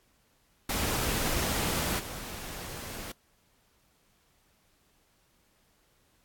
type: noise with level steps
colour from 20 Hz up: pink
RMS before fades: -30 / -40 dBFS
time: 0.69-3.12 s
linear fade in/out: 5 ms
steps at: 1.98 s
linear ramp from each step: 20 ms
effects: pink hiss -68 dBFS RMS until 6.24 s + AAC 64 kbps